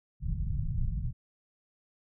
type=low-pass noise; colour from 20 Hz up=pink; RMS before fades=-31 dBFS; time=0.2-1.13 s; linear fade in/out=50 ms; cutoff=170 Hz; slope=48 dB/octave; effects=none